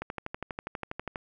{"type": "click train", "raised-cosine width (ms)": 0.5, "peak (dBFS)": -19, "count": 15, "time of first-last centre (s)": [0.02, 1.158], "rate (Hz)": 12.3, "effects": []}